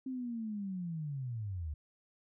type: linear sweep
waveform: sine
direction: down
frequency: 265.3 to 70.9 Hz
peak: -36 dBFS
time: 0.06-1.74 s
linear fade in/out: 5 ms
effects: none